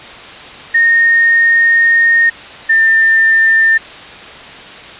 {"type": "tone pair in turn", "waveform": "sine", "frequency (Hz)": [1845, 1796.6], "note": ["A#6", "A6"], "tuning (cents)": [-18, 36], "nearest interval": "unison", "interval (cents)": 46, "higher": "first", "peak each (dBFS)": -6, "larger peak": "neither", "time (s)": [[0.74, 2.3], [2.69, 3.78]], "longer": "first", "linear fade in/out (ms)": 10, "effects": ["white hiss -31 dBFS RMS until 4.99 s", "resampled to 8000 Hz"]}